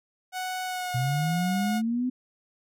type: tone with pitch glide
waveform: sawtooth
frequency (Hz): 740 to 722.7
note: F#5 to F#5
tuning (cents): 0 to -41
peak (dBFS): -26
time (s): 0.32-1.82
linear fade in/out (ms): 50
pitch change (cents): -41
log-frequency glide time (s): 0.65-0.94
type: linear sweep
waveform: sine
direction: up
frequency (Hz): 121.3 to 256.2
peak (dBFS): -24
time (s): 0.94-2.1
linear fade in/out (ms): 10
effects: none